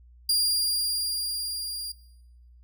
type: tone with level ramp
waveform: sawtooth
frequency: 4806 Hz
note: D8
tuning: 39 cents sharp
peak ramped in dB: -17 to -29 dBFS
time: 0.29-1.92 s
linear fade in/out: 5 ms
effects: noise-tail reverb RT60 1.0 s tail -21 dB re dry + added 60 Hz sine -50 dBFS peak until 2.63 s